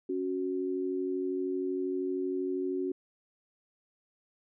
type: tone pair together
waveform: sine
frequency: 277.2 / 370 Hz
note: C#4 / F#4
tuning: 0 / 0 cents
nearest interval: perfect fourth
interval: 500 cents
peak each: -34 / -31 dBFS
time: 0.09-2.92 s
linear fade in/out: 5 ms
effects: none